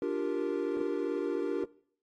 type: chord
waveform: triangle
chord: G minor seventh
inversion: second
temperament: equal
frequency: 293.7 / 349.2 / 392 / 466.2 Hz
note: D4 / F4 / G4 / Bb4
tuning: 0 / 0 / 0 / 0 cents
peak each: -33 dBFS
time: 0.02-1.64 s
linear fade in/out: 2 ms
effects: noise-tail reverb RT60 0.6 s tail -21 dB re dry + AAC 32 kbps